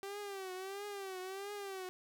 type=tone with vibrato; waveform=sawtooth; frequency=389.5 Hz; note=G4; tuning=11 cents flat; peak=-38 dBFS; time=0.03-1.89 s; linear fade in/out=0 ms; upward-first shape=triangle; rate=1.5 Hz; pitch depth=110 cents each way; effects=none